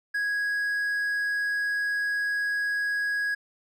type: tone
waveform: triangle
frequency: 1658 Hz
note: G#6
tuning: 3 cents flat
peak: -23 dBFS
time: 0.14-3.35 s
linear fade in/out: 10 ms
effects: none